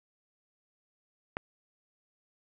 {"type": "click", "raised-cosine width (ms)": 0.5, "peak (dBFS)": -17, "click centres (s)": 1.369, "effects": []}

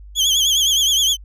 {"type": "tone with vibrato", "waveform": "30% pulse", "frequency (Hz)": 3235, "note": "G#7", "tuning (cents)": -46, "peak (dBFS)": -11, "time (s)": [0.15, 1.17], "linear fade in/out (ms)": 50, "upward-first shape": "triangle", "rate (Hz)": 9.7, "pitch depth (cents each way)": 120, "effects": ["added 50 Hz sine -36 dBFS peak until 1.24 s", "resampled to 32000 Hz"]}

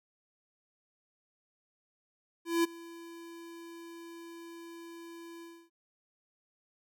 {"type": "tone with ADSR envelope", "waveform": "square", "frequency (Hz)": 336.3, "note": "E4", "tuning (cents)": 35, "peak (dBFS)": -24, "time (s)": [2.45, 5.7], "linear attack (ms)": 190, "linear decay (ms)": 15, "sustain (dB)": -22, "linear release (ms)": 280, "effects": []}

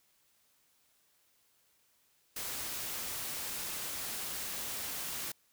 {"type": "noise", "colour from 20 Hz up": "white", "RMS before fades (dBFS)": -39, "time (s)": [2.36, 5.32], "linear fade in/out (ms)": 5, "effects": ["white hiss -71 dBFS RMS until 5.52 s"]}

